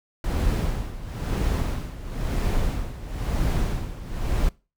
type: noise with tremolo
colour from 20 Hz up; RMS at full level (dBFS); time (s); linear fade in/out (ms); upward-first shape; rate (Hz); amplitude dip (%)
brown; -22; 0.24-4.49; 2; sine; 1; 80
effects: noise-tail reverb RT60 0.3 s tail -22 dB re dry